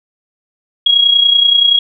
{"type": "tone with amplitude modulation", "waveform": "sine", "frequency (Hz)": 3300, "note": "G#7", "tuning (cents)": -12, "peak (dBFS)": -4, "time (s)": [0.86, 1.79], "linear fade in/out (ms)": 5, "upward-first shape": "sine", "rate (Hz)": 30.5, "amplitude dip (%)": 65, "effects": []}